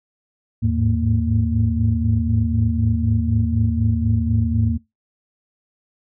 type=tone cluster; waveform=sine; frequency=80.5 / 104.9 / 108.9 / 229.9 Hz; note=E2 / G#2 / A2 / A#3; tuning=-41 / +18 / -17 / -24 cents; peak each=-21 dBFS; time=0.62-4.78 s; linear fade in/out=20 ms; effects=noise-tail reverb RT60 0.2 s tail -21 dB re dry + tanh soft clip ceiling -5 dBFS